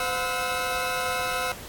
20% pulse tone cluster, 511 / 720 / 1299 Hz, C5 / F#5 / E6, -41 / -47 / -26 cents, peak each -25 dBFS, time 0-1.52 s, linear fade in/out 2 ms, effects pink hiss -41 dBFS RMS until 1.68 s + AAC 64 kbps

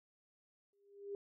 sine tone with exponential growth, 402.1 Hz, G4, 44 cents sharp, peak -38 dBFS, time 0.73-1.15 s, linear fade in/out 1 ms, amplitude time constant 91 ms, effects none

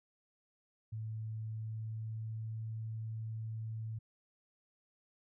sine tone with pitch glide, 110 to 111.02 Hz, A2 to A2, 0 to +16 cents, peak -38 dBFS, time 0.92-3.99 s, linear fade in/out 10 ms, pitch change +16 cents, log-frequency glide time 1.5-2.6 s, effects none

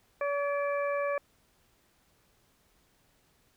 harmonic tone with a mistuned harmonic, 570 Hz, C#5, 48 cents sharp, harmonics 1 / 2 / 3 / 4, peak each -29 / -35 / -39 / -41 dBFS, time 0.21-1.18 s, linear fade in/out 2 ms, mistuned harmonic 4, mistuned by +44 cents, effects pink hiss -68 dBFS RMS until 3.56 s

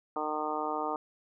harmonic tone, 152.8 Hz, D#3, 31 cents flat, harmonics 2 / 3 / 4 / 5 / 6 / 7 / 8, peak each -39 / -38 / -40 / -36 / -37 / -40 / -37 dBFS, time 0.16-0.96 s, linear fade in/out 2 ms, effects none

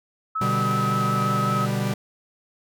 sine tone with vibrato, 1288 Hz, E6, 41 cents flat, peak -23 dBFS, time 0.35-1.66 s, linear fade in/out 10 ms, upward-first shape sine, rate 5.4 Hz, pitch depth 19 cents each way
45% pulse chord, G major, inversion first, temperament equal, 123.47 / 146.83 / 196 Hz, B2 / D3 / G3, 0 / 0 / 0 cents, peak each -26 / -29 / -26 dBFS, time 0.41-1.94 s, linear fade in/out 5 ms
effects none

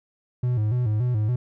triangle tone with vibrato, 115 Hz, A#2, 23 cents flat, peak -18 dBFS, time 0.43-1.36 s, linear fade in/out 5 ms, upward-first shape square, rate 3.5 Hz, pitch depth 130 cents each way, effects none

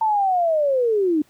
sine linear sweep, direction down, 898 to 290 Hz, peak -16 dBFS, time 0.01-1.22 s, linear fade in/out 5 ms, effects pink hiss -58 dBFS RMS until 1.29 s + high-pass 80 Hz 12 dB/octave

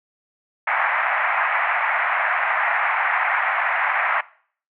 white band-pass noise, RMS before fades -21 dBFS, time 0.67-4.21 s, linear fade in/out 5 ms, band 680 to 2200 Hz, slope 48 dB/octave, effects noise-tail reverb RT60 0.5 s tail -20 dB re dry

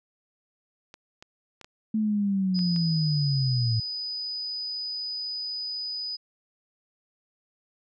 clicks, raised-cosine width 0.2 ms, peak -27 dBFS, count 6, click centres 0.941 / 1.225 / 1.613 / 1.645 / 2.591 / 2.762 s
sine linear sweep, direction down, 220 to 110.1 Hz, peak -22 dBFS, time 1.94-3.8 s, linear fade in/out 5 ms
sine tone, 4978 Hz, D#8, in tune, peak -30 dBFS, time 2.54-6.17 s, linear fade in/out 20 ms
effects none

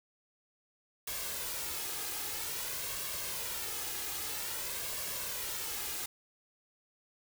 white noise with flanger, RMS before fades -38 dBFS, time 1.07-6.06 s, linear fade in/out 5 ms, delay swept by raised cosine 1.8 to 2.44 ms, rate 0.51 Hz, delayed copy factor +0.5, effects none

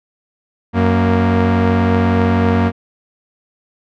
sawtooth tone pair together, 92.5 / 233.1 Hz, F#2 / A#3, 0 / 0 cents, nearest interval octave + major third, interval 1600 cents, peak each -10 dBFS, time 0.73-2.72 s, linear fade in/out 50 ms, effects low-pass 2000 Hz 12 dB/octave

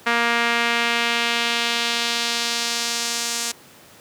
sawtooth tone with band-pass filter sweep, 234.9 Hz, A#3, 13 cents sharp, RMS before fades -22 dBFS, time 0.06-3.52 s, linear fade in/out 10 ms, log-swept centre 1800 to 6900 Hz, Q 1.3, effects pink hiss -47 dBFS RMS until 4 s + high-pass 150 Hz 12 dB/octave

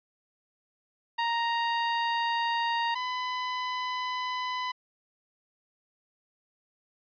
sawtooth tone pair in turn, 932.3 / 1004.1 Hz, A#5 / B5, 0 / +28 cents, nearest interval minor second, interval 128 cents, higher second, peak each -22 / -26 dBFS, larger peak first, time 1.18-2.95 / 2.95-4.72 s, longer neither, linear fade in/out 10 ms, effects resampled to 11025 Hz

